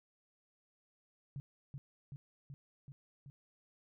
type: tone with echo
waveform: sine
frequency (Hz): 138.59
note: C#3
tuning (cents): 0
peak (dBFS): -40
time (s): 1.36-1.4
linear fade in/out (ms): 0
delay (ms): 380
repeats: 5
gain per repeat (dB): -2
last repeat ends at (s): 3.3
effects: none